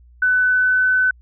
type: tone with pitch glide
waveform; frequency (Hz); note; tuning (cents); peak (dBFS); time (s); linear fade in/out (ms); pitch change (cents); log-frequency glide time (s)
sine; 1500 to 1509.6; F#6 to F#6; +23 to +34; -13; 0.22-1.11; 5; +11; 0.37-0.86
effects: added 60 Hz sine -45 dBFS peak until 1.21 s